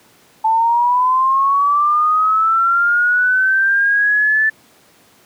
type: linear sweep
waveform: sine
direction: up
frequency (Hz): 877 to 1760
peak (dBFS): -11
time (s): 0.44-4.5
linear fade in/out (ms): 10
effects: pink hiss -50 dBFS RMS until 5.25 s + high-pass 150 Hz 12 dB/octave